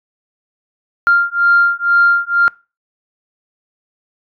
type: beating tone pair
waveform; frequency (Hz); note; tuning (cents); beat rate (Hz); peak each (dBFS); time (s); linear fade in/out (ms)
sine; 1394 / 1396.1; F6 / F6; -4 / -1; 2.1; -12; 1.07-2.48; 0
effects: noise-tail reverb RT60 0.3 s tail -24 dB re dry + tanh soft clip ceiling -2 dBFS